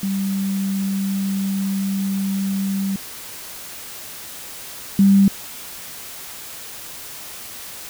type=tone pair in turn; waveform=sine; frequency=195 / 196.81 Hz; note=G3 / G3; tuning=-9 / +7 cents; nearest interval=unison; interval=16 cents; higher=second; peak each=-19 / -9 dBFS; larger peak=second; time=0.03-2.96 / 4.99-5.28 s; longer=first; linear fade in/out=2 ms; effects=white hiss -35 dBFS RMS until 7.89 s